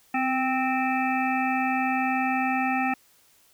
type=harmonic tone with a mistuned harmonic; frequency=261.6 Hz; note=C4; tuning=in tune; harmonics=1 / 3 / 5 / 7 / 9 / 10; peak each=-27 / -26 / -33 / -32 / -34 / -33 dBFS; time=0.14-2.94 s; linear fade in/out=5 ms; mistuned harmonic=1; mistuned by=-20 cents; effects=white hiss -60 dBFS RMS until 3.53 s